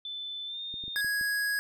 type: tone with pitch glide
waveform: sine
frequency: 3518 to 3648 Hz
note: A7 to A#7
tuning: -1 to -38 cents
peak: -35 dBFS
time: 0.05-1.01 s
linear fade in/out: 2 ms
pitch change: +63 cents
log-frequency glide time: 0.46-0.6 s
type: clicks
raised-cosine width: 3 ms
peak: -35 dBFS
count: 5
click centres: 0.741 / 0.839 / 0.88 / 1.046 / 1.212 s
type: tone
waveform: square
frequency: 1661.2 Hz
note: G#6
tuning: in tune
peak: -28 dBFS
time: 0.96-1.59 s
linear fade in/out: 0 ms
effects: none